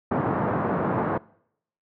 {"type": "band-pass noise", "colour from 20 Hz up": "pink", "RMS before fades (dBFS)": -25, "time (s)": [0.11, 1.18], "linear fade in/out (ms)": 5, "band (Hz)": [120, 1300], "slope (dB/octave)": 24, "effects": ["noise-tail reverb RT60 0.7 s tail -23 dB re dry"]}